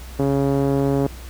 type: tone with low-pass filter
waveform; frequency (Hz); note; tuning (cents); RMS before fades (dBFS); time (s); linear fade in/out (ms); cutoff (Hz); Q
5% pulse; 138.59; C#3; 0; -19; 0.19-1.07; 5; 390; 1.1
effects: added 62 Hz sine -34 dBFS peak until 1.29 s + pink hiss -42 dBFS RMS until 1.29 s